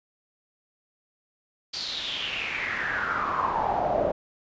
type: noise with band-pass filter sweep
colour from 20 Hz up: brown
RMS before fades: -28 dBFS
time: 1.73-4.12 s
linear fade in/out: 10 ms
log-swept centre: 4700 to 570 Hz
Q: 6.5
effects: resampled to 16000 Hz